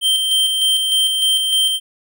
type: tone with tremolo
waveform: square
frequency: 3136 Hz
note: G7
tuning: in tune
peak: -13 dBFS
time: 0.01-1.8 s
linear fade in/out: 50 ms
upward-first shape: square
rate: 3.3 Hz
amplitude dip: 35%
effects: none